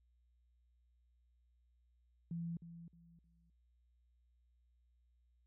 sine tone with echo, 168.5 Hz, E3, 38 cents sharp, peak -39 dBFS, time 2.31-2.57 s, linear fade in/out 2 ms, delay 310 ms, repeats 3, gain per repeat -11 dB, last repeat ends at 3.5 s, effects added 60 Hz sine -70 dBFS peak until 5.46 s

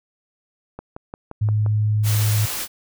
click train, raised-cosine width 1 ms, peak -19 dBFS, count 6, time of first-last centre 0.79-1.663 s, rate 5.73 Hz
sine tone, 106.4 Hz, G#2, 42 cents sharp, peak -16 dBFS, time 1.41-2.46 s, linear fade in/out 10 ms
white noise, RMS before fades -27 dBFS, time 2.03-2.68 s, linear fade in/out 50 ms
effects none

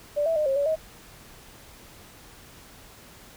sine tone with pitch steps, 586 / 655 / 608 / 540 / 569 / 633 Hz, D5 / E5 / D#5 / C#5 / C#5 / D#5, -4 / -11 / -40 / -45 / +45 / +30 cents, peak -21 dBFS, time 0.16-0.76 s, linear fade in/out 20 ms, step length 100 ms, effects pink hiss -49 dBFS RMS until 3.36 s

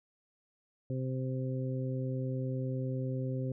harmonic tone, 130 Hz, C3, 11 cents flat, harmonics 1 / 2 / 3 / 4, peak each -33 / -39 / -43 / -42 dBFS, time 0.9-3.52 s, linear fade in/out 2 ms, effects none

